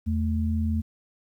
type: tone pair together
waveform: sine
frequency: 82.3 / 220.2 Hz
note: E2 / A3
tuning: -2 / +2 cents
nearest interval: octave + perfect fourth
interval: 1704 cents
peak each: -24 / -27 dBFS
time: 0.06-0.82 s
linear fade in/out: 20 ms
effects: 10-bit